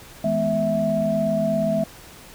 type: tone cluster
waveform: sine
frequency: 163 / 211.4 / 248.4 / 656 Hz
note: E3 / G#3 / B3 / E5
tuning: -19 / +31 / +10 / -9 cents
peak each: -28 / -24 / -29 / -21 dBFS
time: 0.24-1.84 s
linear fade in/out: 5 ms
effects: pink hiss -44 dBFS RMS until 2.34 s